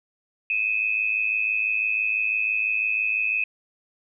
sine tone pair together, 2494 / 2600 Hz, D#7 / E7, +3 / -24 cents, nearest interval minor second, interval 73 cents, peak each -24 dBFS, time 0.5-3.44 s, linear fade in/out 2 ms, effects none

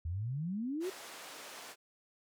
sine exponential sweep, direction up, 77.78 to 392 Hz, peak -34 dBFS, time 0.05-0.9 s, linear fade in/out 5 ms
pink band-pass noise, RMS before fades -49 dBFS, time 0.8-1.76 s, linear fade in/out 50 ms, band 500 to 11000 Hz, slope 12 dB/octave
effects none

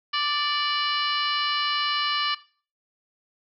harmonic tone with a mistuned harmonic, 587.3 Hz, D5, in tune, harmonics 2 / 3 / 4 / 5 / 6 / 7 / 8 / 9, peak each -27 / -32 / -33 / -28 / -39 / -33 / -36 / -38 dBFS, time 0.13-2.35 s, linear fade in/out 10 ms, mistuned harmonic 4, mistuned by -19 cents, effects noise-tail reverb RT60 0.4 s tail -17 dB re dry

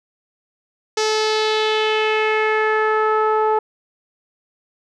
sawtooth tone with low-pass filter sweep, 433.3 Hz, A4, 27 cents flat, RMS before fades -18 dBFS, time 0.97-3.59 s, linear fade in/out 5 ms, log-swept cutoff 5700 to 1000 Hz, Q 2.7, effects none

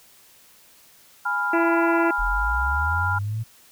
sine chord, F diminished, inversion first, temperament equal, 830.6 / 987.8 / 1396.9 Hz, Ab5 / Cb6 / F6, 0 / 0 / 0 cents, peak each -29 / -28 / -23 dBFS, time 1.25-3.19 s, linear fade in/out 10 ms
harmonic tone, 335.2 Hz, E4, 29 cents sharp, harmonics 1 / 2 / 3 / 5 / 6 / 7 / 8, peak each -20 / -26 / -30 / -34 / -36 / -37 / -38 dBFS, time 1.53-2.11 s, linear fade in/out 5 ms
sine linear sweep, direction up, 39 to 114.4 Hz, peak -24 dBFS, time 2.18-3.44 s, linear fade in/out 20 ms
effects white hiss -53 dBFS RMS until 3.71 s

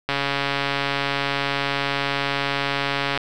click train, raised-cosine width 0.3 ms, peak -6 dBFS, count 433, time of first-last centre 0.09-3.176 s, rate 140 Hz, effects none

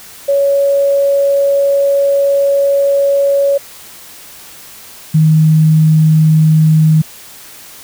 sine tone pair in turn, 559 / 156.86 Hz, C#5 / D#3, +14 / +14 cents, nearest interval octave + minor seventh, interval 2200 cents, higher first, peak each -8 / -5 dBFS, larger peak second, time 0.28-3.58 / 5.14-7.02 s, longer first, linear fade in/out 10 ms, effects white hiss -35 dBFS RMS until 7.83 s

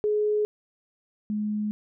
sine tone pair in turn, 421.3 / 210.7 Hz, G#4 / G#3, +25 / +25 cents, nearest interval octave, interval 1200 cents, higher first, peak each -21 / -25 dBFS, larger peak first, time 0.04-0.45 / 1.3-1.71 s, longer neither, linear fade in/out 0 ms, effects none

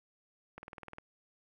click train, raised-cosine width 0.5 ms, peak -30 dBFS, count 9, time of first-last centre 0.58-0.984 s, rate 19.8 Hz, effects 11-bit

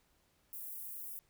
white high-pass noise, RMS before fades -45 dBFS, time 0.53-1.19 s, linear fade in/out 0 ms, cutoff 11000 Hz, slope 24 dB/octave, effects pink hiss -73 dBFS RMS until 1.29 s

